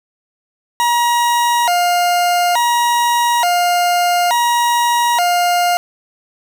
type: tone with vibrato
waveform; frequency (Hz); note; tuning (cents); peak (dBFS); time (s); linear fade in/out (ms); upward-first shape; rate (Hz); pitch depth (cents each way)
40% pulse; 820; G#5; -22; -11; 0.8-5.77; 0; square; 0.57; 260
effects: none